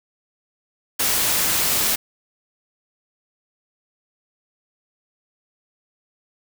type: noise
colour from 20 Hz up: white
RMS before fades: -20 dBFS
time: 0.99-1.96 s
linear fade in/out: 10 ms
effects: none